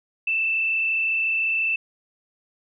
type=tone with frequency modulation; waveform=sine; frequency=2653 Hz; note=E7; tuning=10 cents sharp; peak=-20 dBFS; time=0.27-1.76 s; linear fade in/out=5 ms; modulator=34.2 Hz; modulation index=1.1; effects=none